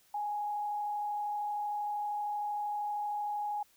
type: tone with frequency modulation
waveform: sine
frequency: 830.6 Hz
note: G#5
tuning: in tune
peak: -32 dBFS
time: 0.14-3.63 s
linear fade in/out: 5 ms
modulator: 32.9 Hz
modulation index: 0.4
effects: white hiss -66 dBFS RMS until 3.76 s